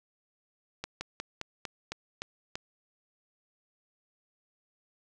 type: slowing click train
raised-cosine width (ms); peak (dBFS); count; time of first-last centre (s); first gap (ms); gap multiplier
0.2; -18; 8; 0.84-2.555; 170; 1.12
effects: none